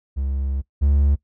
triangle tone pair in turn, 68 / 70.95 Hz, C#2 / C#2, -33 / +41 cents, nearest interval minor second, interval 74 cents, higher second, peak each -19 / -12 dBFS, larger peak second, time 0.16-0.62 / 0.81-1.16 s, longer first, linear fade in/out 20 ms, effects noise-tail reverb RT60 0.1 s tail -20 dB re dry

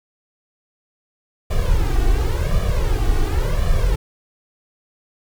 brown noise with flanger, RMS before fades -17 dBFS, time 1.5-3.96 s, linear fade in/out 10 ms, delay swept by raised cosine 1.7 to 2.68 ms, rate 0.92 Hz, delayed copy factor +0.9, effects none

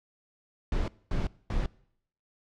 brown noise bursts, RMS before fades -28 dBFS, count 3, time 0.72-1.66 s, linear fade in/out 2 ms, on 160 ms, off 230 ms, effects noise-tail reverb RT60 0.7 s tail -23 dB re dry + low-pass 5000 Hz 12 dB/octave

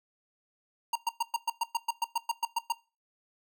square tone bursts, 931 Hz, A#5, 2 cents flat, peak -26 dBFS, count 14, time 0.93-2.724 s, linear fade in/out 5 ms, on 26 ms, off 110 ms, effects noise-tail reverb RT60 0.3 s tail -20 dB re dry

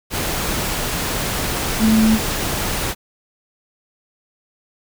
sine tone in noise, 220 Hz, A3, in tune, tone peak -11 dBFS, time 1.79-2.19 s, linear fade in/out 50 ms, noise pink, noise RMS -22 dBFS, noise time 0.1-2.95 s, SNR +8 dB, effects none

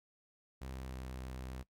sawtooth tone with pitch glide, 65.41 to 64.14 Hz, C2 to C2, 0 to -34 cents, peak -39 dBFS, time 0.61-1.63 s, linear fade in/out 10 ms, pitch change -34 cents, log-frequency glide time 0.72-1 s, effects noise-tail reverb RT60 0.1 s tail -18 dB re dry

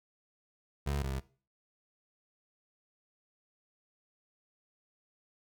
25% pulse tone pair in turn, 70.9 / 66.82 Hz, C#2 / C2, +40 / +37 cents, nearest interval minor second, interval 103 cents, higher first, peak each -27 / -30 dBFS, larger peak first, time 0.86-1.03 / 1.03-1.2 s, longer neither, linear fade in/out 10 ms, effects noise-tail reverb RT60 0.4 s tail -19 dB re dry

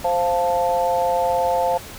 sine chord, F major, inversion second, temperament equal, 523.3 / 698.5 / 880 Hz, C5 / F5 / A5, 0 / 0 / 0 cents, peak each -21 / -21 / -22 dBFS, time 0.04-1.78 s, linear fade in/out 10 ms, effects pink hiss -37 dBFS RMS until 1.98 s

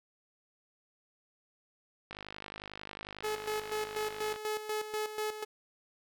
click train, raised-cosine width 0.3 ms, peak -26 dBFS, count 116, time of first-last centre 2.11-4.36 s, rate 51.1 Hz
sawtooth tone with tremolo, 427.9 Hz, A4, 48 cents flat, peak -28 dBFS, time 3.23-5.45 s, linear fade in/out 20 ms, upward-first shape square, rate 4.1 Hz, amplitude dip 65%
effects none

